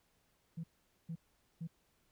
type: tone bursts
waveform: sine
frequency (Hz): 164.81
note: E3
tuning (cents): 0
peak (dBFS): -38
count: 3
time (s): 0.57-1.674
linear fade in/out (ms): 10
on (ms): 68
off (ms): 450
effects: tanh soft clip ceiling -35 dBFS + pink hiss -75 dBFS RMS until 2.11 s